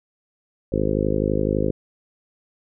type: harmonic tone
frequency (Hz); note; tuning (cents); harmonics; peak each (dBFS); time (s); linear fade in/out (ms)
51.91; G#1; 0; 1 / 2 / 3 / 4 / 5 / 6 / 7 / 8 / 9 / 10; -28 / -28 / -28 / -28 / -28 / -28 / -28 / -28 / -28 / -28; 0.72-1.71; 5
effects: none